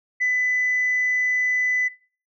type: tone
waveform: sine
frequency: 2000 Hz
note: B6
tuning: 21 cents sharp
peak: -17 dBFS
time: 0.2-1.89 s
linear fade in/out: 20 ms
effects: noise-tail reverb RT60 0.4 s tail -21 dB re dry + tanh soft clip ceiling -15 dBFS